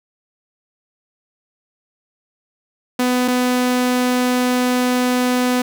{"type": "tone pair in turn", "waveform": "sawtooth", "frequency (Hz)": [249.6, 249.6], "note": ["B3", "B3"], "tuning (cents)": [19, 19], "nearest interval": "unison", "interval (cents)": 0, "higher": "neither", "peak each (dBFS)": -11, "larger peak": "neither", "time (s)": [[2.99, 3.28], [3.28, 5.62]], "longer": "second", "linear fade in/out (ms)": 5, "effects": []}